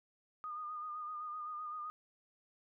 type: tone with vibrato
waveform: sine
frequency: 1225 Hz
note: D#6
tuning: 27 cents flat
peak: -40 dBFS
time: 0.44-1.9 s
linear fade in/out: 0 ms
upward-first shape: sine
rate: 7.8 Hz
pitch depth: 36 cents each way
effects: none

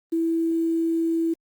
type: tone with quantisation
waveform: sine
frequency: 329.6 Hz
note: E4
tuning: in tune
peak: -20 dBFS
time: 0.12-1.34 s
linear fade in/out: 10 ms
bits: 8
effects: Opus 24 kbps

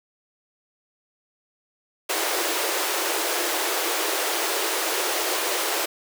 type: high-pass noise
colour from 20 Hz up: pink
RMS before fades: -25 dBFS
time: 2.09-5.86 s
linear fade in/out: 10 ms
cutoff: 320 Hz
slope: 96 dB/octave
effects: none

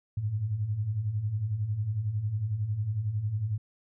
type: beating tone pair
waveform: sine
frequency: 98 / 109 Hz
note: G2 / A2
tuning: 0 / -16 cents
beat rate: 11 Hz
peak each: -35 / -28 dBFS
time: 0.17-3.58 s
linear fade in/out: 5 ms
effects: none

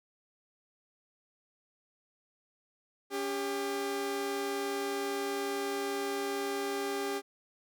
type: tone pair together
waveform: sawtooth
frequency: 279.3 / 399 Hz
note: C#4 / G4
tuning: +13 / +31 cents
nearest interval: tritone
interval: 618 cents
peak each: -35 / -29 dBFS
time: 3.1-7.22 s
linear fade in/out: 50 ms
effects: none

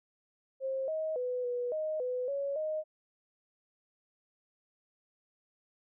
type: tone with pitch steps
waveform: sine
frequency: 532 / 631 / 498.6 / 488.6 / 622 / 501 / 559 / 621 Hz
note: C5 / D#5 / B4 / B4 / D#5 / B4 / C#5 / D#5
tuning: +29 / +24 / +16 / -19 / -1 / +25 / +14 / -3 cents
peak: -31 dBFS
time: 0.6-2.84 s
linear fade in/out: 50 ms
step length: 280 ms
effects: none

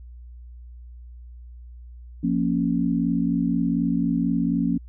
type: chord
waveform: sine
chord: Bb minor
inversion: second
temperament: equal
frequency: 174.61 / 233.1 / 277.2 Hz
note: F3 / Bb3 / Db4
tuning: 0 / 0 / 0 cents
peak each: -24 dBFS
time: 2.23-4.78 s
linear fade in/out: 10 ms
effects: added 60 Hz sine -39 dBFS peak until 4.88 s

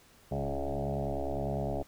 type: tone with frequency modulation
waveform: sine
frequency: 278.4 Hz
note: C#4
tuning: 8 cents sharp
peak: -30 dBFS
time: 0.31-1.83 s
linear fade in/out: 10 ms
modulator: 69.8 Hz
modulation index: 6.4
effects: pink hiss -60 dBFS RMS until 1.87 s

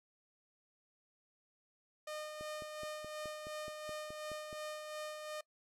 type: tone with tremolo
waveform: sawtooth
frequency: 610 Hz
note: D#5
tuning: 34 cents flat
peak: -37 dBFS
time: 2.07-5.41 s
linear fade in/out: 5 ms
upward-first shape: sine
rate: 2.8 Hz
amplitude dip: 40%
type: click train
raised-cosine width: 2 ms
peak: -37 dBFS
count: 11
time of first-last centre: 2.41-4.529 s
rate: 4.72 Hz
effects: noise-tail reverb RT60 0.1 s tail -22 dB re dry + low-pass 12000 Hz 12 dB/octave

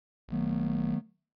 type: tone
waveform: sawtooth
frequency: 58.27 Hz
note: A#1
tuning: in tune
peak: -40 dBFS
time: 0.28-0.95 s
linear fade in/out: 10 ms
type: chord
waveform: triangle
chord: B dominant seventh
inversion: first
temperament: equal with one note detuned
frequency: 155.56 / 185 / 220 / 242 Hz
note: D#3 / F#3 / A3 / B3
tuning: 0 / 0 / 0 / -35 cents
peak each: -31 dBFS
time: 0.3-1.02 s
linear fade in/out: 50 ms
effects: noise-tail reverb RT60 0.4 s tail -20 dB re dry + resampled to 11025 Hz

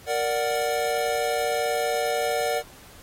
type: chord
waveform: square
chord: Bb augmented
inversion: none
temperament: equal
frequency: 466.2 / 587.3 / 740 Hz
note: Bb4 / D5 / F#5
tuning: 0 / 0 / 0 cents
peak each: -28 dBFS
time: 0.06-2.63 s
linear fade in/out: 50 ms
effects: pink hiss -49 dBFS RMS until 3.02 s + AAC 48 kbps

